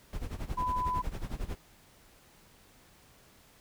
brown noise with tremolo, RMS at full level -33 dBFS, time 0.13-1.55 s, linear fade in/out 0 ms, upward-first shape sine, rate 11 Hz, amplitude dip 85%
sine tone, 1001 Hz, B5, 23 cents sharp, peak -29 dBFS, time 0.57-1.02 s, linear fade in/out 10 ms
effects pink hiss -60 dBFS RMS until 3.6 s

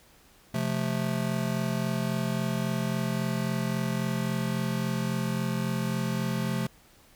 square chord, F major, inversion second, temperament just, 130.96 / 174.61 / 218.3 Hz, C3 / F3 / A3, +2 / 0 / -13 cents, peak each -32 dBFS, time 0.54-6.67 s, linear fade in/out 5 ms, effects pink hiss -58 dBFS RMS until 7.15 s

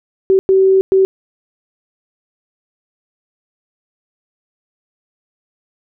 sine tone bursts at uneven times, 382.6 Hz, G4, 42 cents flat, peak -7 dBFS, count 3, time 0.3-0.39 / 0.49-0.81 / 0.92-1.05 s, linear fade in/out 0 ms, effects none

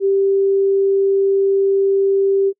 sine tone, 392 Hz, G4, in tune, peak -12 dBFS, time 0-2.53 s, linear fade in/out 50 ms, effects noise-tail reverb RT60 0.1 s tail -26 dB re dry

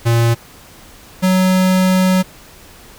square tone pair in turn, 116.54 / 185.85 Hz, A#2 / F#3, 0 / +8 cents, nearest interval minor sixth, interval 808 cents, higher second, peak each -11 dBFS, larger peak neither, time 0.05-0.35 / 1.22-2.23 s, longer second, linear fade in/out 20 ms, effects pink hiss -41 dBFS RMS until 2.98 s

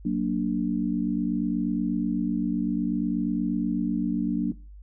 sine chord, Gb augmented, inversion none, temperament equal, 185 / 233.1 / 293.7 Hz, Gb3 / Bb3 / D4, 0 / 0 / 0 cents, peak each -27 dBFS, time 0.05-4.52 s, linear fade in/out 5 ms, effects noise-tail reverb RT60 0.3 s tail -18 dB re dry + added 50 Hz sine -42 dBFS peak until 4.82 s

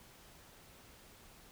silence, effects pink hiss -59 dBFS RMS until 1.51 s

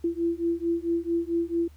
sine beating tone pair, 335.6 / 340.1 Hz, E4 / F4, +31 / -46 cents, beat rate 4.5 Hz, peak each -27 dBFS, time 0.04-1.68 s, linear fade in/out 5 ms, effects added 74 Hz sine -48 dBFS peak until 1.76 s + pink hiss -62 dBFS RMS until 1.76 s

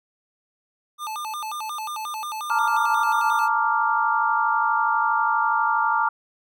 square tone with vibrato, 1023 Hz, C6, 39 cents flat, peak -29 dBFS, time 0.98-3.49 s, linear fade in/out 50 ms, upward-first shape square, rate 5.6 Hz, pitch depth 280 cents each way
sine chord, Bb major seventh, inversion third, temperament equal, 880 / 932.3 / 1174.7 / 1396.9 Hz, A5 / Bb5 / D6 / F6, 0 / 0 / 0 / 0 cents, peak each -24 dBFS, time 2.5-6.09 s, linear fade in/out 5 ms
effects none

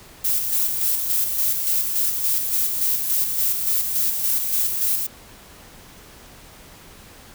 violet noise with tremolo, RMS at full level -20 dBFS, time 0.24-5.07 s, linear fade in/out 10 ms, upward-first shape square, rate 3.5 Hz, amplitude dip 40%, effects pink hiss -45 dBFS RMS until 7.34 s

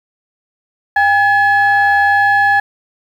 sine tone pair together, 805 / 1704 Hz, G5 / G#6, +46 / +44 cents, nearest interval octave + minor second, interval 1298 cents, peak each -10 dBFS, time 0.96-2.6 s, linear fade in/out 5 ms, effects tanh soft clip ceiling -4 dBFS + 7-bit

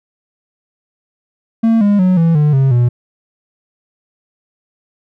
triangle tone with pitch steps, 226.5 / 204.1 / 183.98 / 165.81 / 149.43 / 134.68 / 121.38 Hz, A#3 / G#3 / F#3 / E3 / D3 / C#3 / B2, -50 / -30 / -10 / +10 / +30 / -50 / -30 cents, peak -6 dBFS, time 1.63-2.89 s, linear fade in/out 10 ms, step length 180 ms, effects none

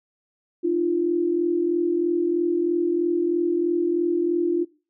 sine tone pair together, 303 / 346.1 Hz, D#4 / F4, -46 / -16 cents, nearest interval major second, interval 230 cents, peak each -26 / -20 dBFS, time 0.63-4.65 s, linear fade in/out 20 ms, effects noise-tail reverb RT60 0.4 s tail -24 dB re dry

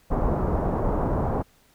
pink low-pass noise, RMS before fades -24 dBFS, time 0.1-1.43 s, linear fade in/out 20 ms, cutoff 1000 Hz, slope 24 dB/octave, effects pink hiss -60 dBFS RMS until 1.74 s

